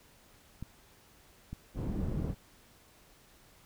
clicks, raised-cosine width 5 ms, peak -27 dBFS, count 2, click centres 0.626 / 1.53 s
white low-pass noise, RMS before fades -34 dBFS, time 1.74-2.35 s, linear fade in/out 50 ms, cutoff 180 Hz, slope 12 dB/octave
effects pink hiss -61 dBFS RMS until 3.65 s

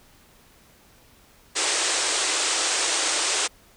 white band-pass noise, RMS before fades -24 dBFS, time 1.55-3.48 s, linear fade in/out 20 ms, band 300 to 9000 Hz, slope 96 dB/octave, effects pink hiss -55 dBFS RMS until 3.76 s

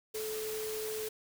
sine tone in noise, 433.7 Hz, A4, 25 cents flat, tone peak -36 dBFS, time 0.14-1.09 s, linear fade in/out 10 ms, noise white, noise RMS -42 dBFS, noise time 0.14-1.09 s, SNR +3 dB, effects none

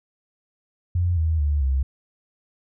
sine tone with pitch steps, 88 / 80.23 / 73.15 / 66.69 Hz, F2 / E2 / D2 / C2, +14 / -46 / -6 / +34 cents, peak -18 dBFS, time 0.95-1.83 s, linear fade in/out 5 ms, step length 220 ms, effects none

